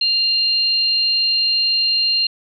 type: tone pair together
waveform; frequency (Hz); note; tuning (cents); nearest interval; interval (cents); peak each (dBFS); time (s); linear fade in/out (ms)
sine; 2794 / 4186; F7 / C8; 0 / 0; perfect fifth; 700; -22 / -15; 0.01-2.27; 5
effects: none